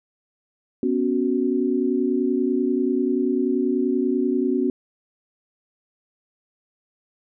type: chord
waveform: sine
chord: B suspended second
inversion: none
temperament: equal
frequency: 246.9 / 277.2 / 370 Hz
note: B3 / C#4 / F#4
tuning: 0 / 0 / 0 cents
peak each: -23 dBFS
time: 0.83-4.7 s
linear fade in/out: 2 ms
effects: none